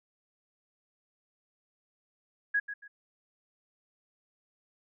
sine tone with echo, 1661.2 Hz, G#6, in tune, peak -24 dBFS, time 2.54-2.6 s, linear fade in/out 10 ms, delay 140 ms, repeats 2, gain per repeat -11 dB, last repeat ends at 2.88 s, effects none

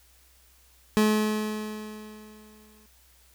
30% pulse tone with exponential decay, 214.1 Hz, A3, 47 cents flat, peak -15 dBFS, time 0.97-2.86 s, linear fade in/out 0 ms, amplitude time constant 410 ms, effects added 62 Hz sine -60 dBFS peak until 3.34 s + white hiss -60 dBFS RMS until 3.34 s

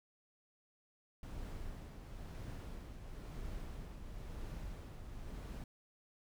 brown noise with tremolo, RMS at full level -44 dBFS, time 1.23-5.64 s, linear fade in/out 2 ms, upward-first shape triangle, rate 0.99 Hz, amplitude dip 50%, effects none

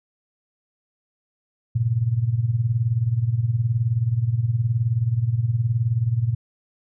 sine tone with tremolo, 116.54 Hz, A#2, in tune, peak -15 dBFS, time 1.75-6.35 s, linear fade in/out 10 ms, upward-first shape sine, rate 19 Hz, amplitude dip 75%, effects none

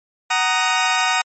20% pulse chord, D# minor, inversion first, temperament just, 746.7 / 933.4 / 1244.5 Hz, F#5 / A#5 / D#6, +16 / +2 / 0 cents, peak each -16 dBFS, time 0.3-1.22 s, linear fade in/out 10 ms, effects MP3 32 kbps

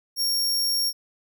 sawtooth tone, 5540 Hz, F8, 15 cents flat, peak -19 dBFS, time 0.16-0.93 s, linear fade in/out 50 ms, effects none

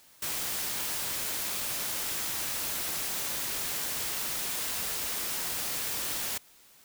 white noise, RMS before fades -33 dBFS, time 0.22-6.38 s, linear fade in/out 5 ms, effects white hiss -58 dBFS RMS until 6.84 s

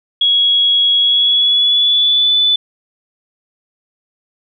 sine tone with pitch glide, 3330 to 3490 Hz, G#7 to A7, +4 to -15 cents, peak -9 dBFS, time 0.21-2.56 s, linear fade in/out 5 ms, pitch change +81 cents, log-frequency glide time 0.99-2.33 s, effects none

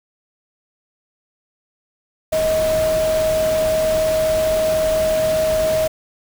sine tone in noise, 631 Hz, D#5, 24 cents sharp, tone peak -15 dBFS, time 2.32-5.88 s, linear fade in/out 10 ms, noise pink, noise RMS -27 dBFS, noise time 2.32-5.88 s, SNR +9 dB, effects none

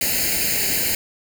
white noise with comb filter, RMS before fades -21 dBFS, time 0.01-0.95 s, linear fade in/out 2 ms, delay 0.43 ms, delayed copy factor +1, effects none

